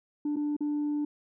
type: tone with dropouts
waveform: sine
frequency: 295 Hz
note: D4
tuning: 8 cents sharp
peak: -25 dBFS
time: 0.25-1.05 s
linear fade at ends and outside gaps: 5 ms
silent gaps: 0.36-0.366 / 0.566-0.606 s
effects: tanh soft clip ceiling -25 dBFS